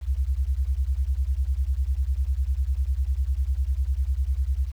sine beating tone pair, 61.7 / 71.7 Hz, B1 / D2, -1 / -41 cents, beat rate 10 Hz, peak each -24 / -25 dBFS, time 0.01-4.72 s, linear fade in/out 50 ms, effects 9-bit

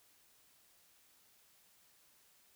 silence, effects white hiss -68 dBFS RMS until 2.55 s

